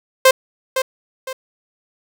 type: tone with echo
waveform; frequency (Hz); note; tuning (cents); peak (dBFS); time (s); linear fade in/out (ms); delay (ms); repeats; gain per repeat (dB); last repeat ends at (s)
sawtooth; 523.3; C5; 0; -3; 0.25-0.31; 5; 510; 2; -9; 1.33
effects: none